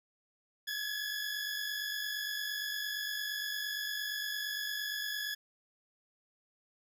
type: tone pair together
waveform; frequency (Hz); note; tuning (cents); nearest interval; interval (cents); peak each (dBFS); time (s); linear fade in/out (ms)
20% pulse; 1661.2 / 1709.9; G#6 / A6; 0 / -50; minor second; 50; -35 / -32; 0.67-5.35; 10
effects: none